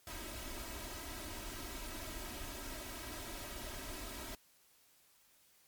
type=noise with comb filter; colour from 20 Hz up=pink; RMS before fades=-45 dBFS; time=0.07-4.35 s; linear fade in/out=2 ms; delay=3.1 ms; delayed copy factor=+0.75; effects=white hiss -68 dBFS RMS until 5.67 s + MP3 96 kbps